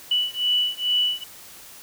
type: beating tone pair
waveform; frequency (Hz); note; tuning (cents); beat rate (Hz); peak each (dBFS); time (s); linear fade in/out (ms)
sine; 2960 / 2962.3; F#7 / F#7; 0 / +1; 2.3; -23; 0.11-1.24; 5
effects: white hiss -44 dBFS RMS until 1.82 s